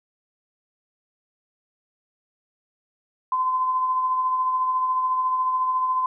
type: tone with tremolo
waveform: sine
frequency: 1026 Hz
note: C6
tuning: 34 cents flat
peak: -18 dBFS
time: 3.32-6.06 s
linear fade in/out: 2 ms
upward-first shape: triangle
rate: 14 Hz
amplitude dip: 40%
effects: none